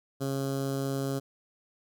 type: tone with notch filter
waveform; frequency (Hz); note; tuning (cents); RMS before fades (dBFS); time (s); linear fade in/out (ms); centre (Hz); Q
15% pulse; 136.6; C#3; -25; -31; 0.2-1.2; 20; 2200; 0.7
effects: none